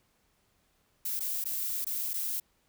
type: noise with dropouts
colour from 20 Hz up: violet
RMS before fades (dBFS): -33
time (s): 1.05-2.4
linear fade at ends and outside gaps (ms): 5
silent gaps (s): 1.195-1.204 / 1.441-1.454 / 1.846-1.866 / 2.134-2.139
effects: pink hiss -71 dBFS RMS until 2.68 s